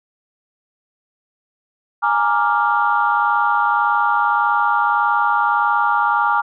sine chord, Bb dominant seventh, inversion third, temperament equal, 830.6 / 932.3 / 1174.7 / 1396.9 Hz, Ab5 / Bb5 / D6 / F6, 0 / 0 / 0 / 0 cents, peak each -19 dBFS, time 2.02-6.42 s, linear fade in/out 20 ms, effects tanh soft clip ceiling -4 dBFS

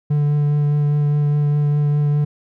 triangle tone with vibrato, 146.83 Hz, D3, in tune, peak -12 dBFS, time 0.1-2.25 s, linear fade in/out 10 ms, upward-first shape triangle, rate 4.9 Hz, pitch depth 14 cents each way, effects none

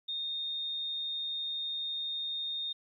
sine tone, 3674 Hz, A#7, 26 cents flat, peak -33 dBFS, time 0.08-2.73 s, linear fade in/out 10 ms, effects 12-bit

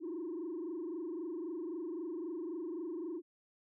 sine tone with frequency modulation, 336.4 Hz, E4, 35 cents sharp, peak -36 dBFS, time 0-3.22 s, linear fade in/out 50 ms, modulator 23.8 Hz, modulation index 1.3, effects tanh soft clip ceiling -35 dBFS

